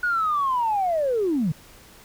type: linear sweep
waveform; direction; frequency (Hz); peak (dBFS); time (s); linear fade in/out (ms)
sine; down; 1470 to 140; -19; 0.03-1.52; 5
effects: tanh soft clip ceiling -15 dBFS + pink hiss -49 dBFS RMS until 2.04 s